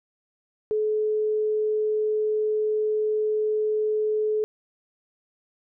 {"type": "tone", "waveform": "sine", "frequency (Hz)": 428.6, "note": "A4", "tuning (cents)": -45, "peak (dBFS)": -21, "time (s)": [0.71, 4.44], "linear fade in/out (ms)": 0, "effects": []}